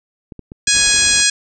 clicks, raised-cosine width 3 ms, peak -19 dBFS, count 6, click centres 0.322 / 0.393 / 0.519 / 0.679 / 0.766 / 0.944 s
harmonic tone, 830.6 Hz, G#5, in tune, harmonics 2 / 3 / 4 / 5 / 6 / 7 / 8 / 9 / 10, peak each -20 / -20 / -20 / -20 / -20 / -20 / -20 / -20 / -20 dBFS, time 0.67-1.3 s, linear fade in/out 5 ms
pink low-pass noise, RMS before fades -31 dBFS, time 0.71-1.25 s, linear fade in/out 50 ms, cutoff 7000 Hz, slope 96 dB/octave
effects none

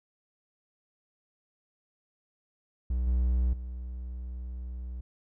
triangle tone with level steps, 61.74 Hz, B1, in tune, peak -24 / -21 / -33 dBFS, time 2.9-5.01 s, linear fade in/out 5 ms, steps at 3.07 / 3.53 s, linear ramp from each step 5 ms, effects none

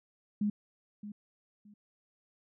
sine tone with echo, 207.6 Hz, G#3, in tune, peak -27 dBFS, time 0.41-0.5 s, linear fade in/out 5 ms, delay 620 ms, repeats 2, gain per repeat -13 dB, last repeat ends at 1.74 s, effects none

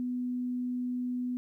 sine tone, 248.3 Hz, B3, 9 cents sharp, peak -30 dBFS, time 0-1.37 s, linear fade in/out 0 ms, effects 12-bit

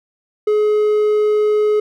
triangle tone, 423 Hz, G#4, 32 cents sharp, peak -10 dBFS, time 0.47-1.8 s, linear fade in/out 5 ms, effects none

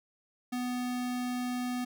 square tone, 248 Hz, B3, 7 cents sharp, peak -32 dBFS, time 0.52-1.85 s, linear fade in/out 10 ms, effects none

